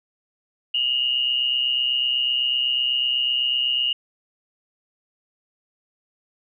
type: tone pair together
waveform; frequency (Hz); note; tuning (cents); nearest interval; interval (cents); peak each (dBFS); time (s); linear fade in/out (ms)
sine; 2843 / 2971; F7 / F#7; +30 / +6; minor second; 76; -20 / -26; 0.74-3.93; 5
effects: none